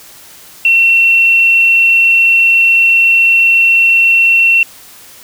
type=tone; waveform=sine; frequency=2714 Hz; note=E7; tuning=50 cents sharp; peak=-5 dBFS; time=0.65-4.63 s; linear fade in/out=2 ms; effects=white hiss -37 dBFS RMS until 5.23 s